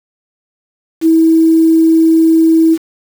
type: tone with quantisation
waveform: sine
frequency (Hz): 324.4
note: E4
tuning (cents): -28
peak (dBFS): -5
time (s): 1.01-2.78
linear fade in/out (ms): 50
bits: 5
effects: none